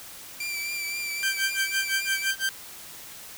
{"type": "tone with vibrato", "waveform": "sawtooth", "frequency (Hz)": 2349, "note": "D7", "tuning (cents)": 0, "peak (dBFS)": -26, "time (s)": [0.4, 2.31], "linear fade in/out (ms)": 5, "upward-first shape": "triangle", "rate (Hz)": 3.8, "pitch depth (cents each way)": 36}
{"type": "tone with tremolo", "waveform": "sawtooth", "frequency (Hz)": 1568, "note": "G6", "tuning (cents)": 0, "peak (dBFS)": -19, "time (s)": [1.23, 2.49], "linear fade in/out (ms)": 0, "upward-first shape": "sine", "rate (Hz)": 5.9, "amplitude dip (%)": 100}
{"effects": ["white hiss -43 dBFS RMS until 3.37 s"]}